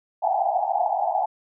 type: band-pass noise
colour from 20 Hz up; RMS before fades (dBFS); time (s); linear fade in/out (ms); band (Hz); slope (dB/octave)
white; -23; 0.22-1.26; 10; 670 to 850; 96
effects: none